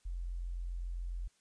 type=tone; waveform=sine; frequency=43.65 Hz; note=F1; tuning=in tune; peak=-36 dBFS; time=0.05-1.28 s; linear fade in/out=10 ms; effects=white hiss -72 dBFS RMS until 1.4 s + resampled to 22050 Hz